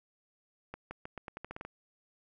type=accelerating click train; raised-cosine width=0.5 ms; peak=-26 dBFS; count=11; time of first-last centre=0.74-1.65 s; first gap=170 ms; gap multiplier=0.85; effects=none